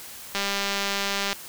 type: click train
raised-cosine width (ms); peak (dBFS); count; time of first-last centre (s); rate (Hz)
0.2; -9; 196; 0.35-1.33; 199
effects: white hiss -41 dBFS RMS until 1.48 s